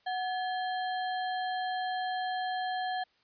sine tone with sample-and-hold, 740 Hz, F#5, in tune, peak -30 dBFS, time 0.06-3.04 s, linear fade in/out 10 ms, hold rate 2450 Hz, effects white hiss -69 dBFS RMS until 3.23 s + resampled to 11025 Hz

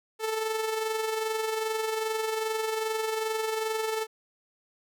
sawtooth tone with amplitude modulation, 440 Hz, A4, in tune, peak -22 dBFS, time 0.19-4.07 s, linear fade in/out 50 ms, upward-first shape sine, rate 22.5 Hz, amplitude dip 45%, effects none

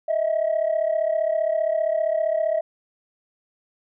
sine tone pair together, 624.1 / 659.3 Hz, D#5 / E5, +5 / 0 cents, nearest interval minor second, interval 95 cents, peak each -21 dBFS, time 0.08-2.61 s, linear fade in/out 10 ms, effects tanh soft clip ceiling -15 dBFS

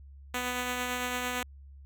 5% pulse tone with tremolo, 248.4 Hz, B3, 10 cents sharp, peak -18 dBFS, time 0.34-1.43 s, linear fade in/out 2 ms, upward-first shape triangle, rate 8.9 Hz, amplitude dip 30%, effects added 69 Hz sine -47 dBFS peak until 1.85 s

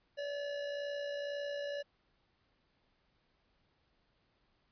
square tone with amplitude modulation, 574 Hz, D5, 40 cents flat, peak -36 dBFS, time 0.17-1.83 s, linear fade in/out 20 ms, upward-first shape sine, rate 62 Hz, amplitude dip 40%, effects pink hiss -75 dBFS RMS until 4.71 s + resampled to 11025 Hz

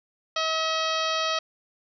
harmonic tone, 640 Hz, D#5, 49 cents sharp, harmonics 1 / 2 / 3 / 4 / 5 / 6 / 7 / 8 / 9, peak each -30 / -28 / -35 / -34 / -32 / -34 / -35 / -38 / -39 dBFS, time 0.36-1.39 s, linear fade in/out 5 ms, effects none

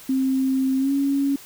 sine tone with pitch glide, 264.4 to 277.9 Hz, C4 to C#4, +18 to +4 cents, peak -18 dBFS, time 0.09-1.36 s, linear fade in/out 5 ms, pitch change +86 cents, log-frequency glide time 0.78-0.92 s, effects white hiss -44 dBFS RMS until 1.45 s

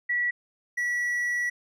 sine / triangle tone pair in turn, 1941 / 1941 Hz, B6 / B6, -31 / -31 cents, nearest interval unison, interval 0 cents, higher neither, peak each -23 dBFS, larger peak neither, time 0.09-0.31 / 0.77-1.5 s, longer second, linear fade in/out 10 ms, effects none

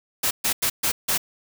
white noise bursts at uneven times, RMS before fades -22 dBFS, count 5, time 0.23-0.31 / 0.44-0.53 / 0.62-0.7 / 0.83-0.92 / 1.08-1.18 s, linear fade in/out 10 ms, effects none

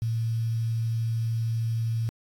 sine tone with quantisation, 114.1 Hz, A#2, 37 cents flat, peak -24 dBFS, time 0.02-2.09 s, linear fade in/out 0 ms, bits 8, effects AAC 64 kbps

